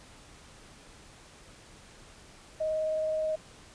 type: tone with vibrato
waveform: sine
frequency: 626 Hz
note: D#5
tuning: 10 cents sharp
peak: -27 dBFS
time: 2.6-3.36 s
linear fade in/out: 10 ms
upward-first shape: sine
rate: 19 Hz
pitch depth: 10 cents each way
effects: pink hiss -53 dBFS RMS until 3.74 s + resampled to 22050 Hz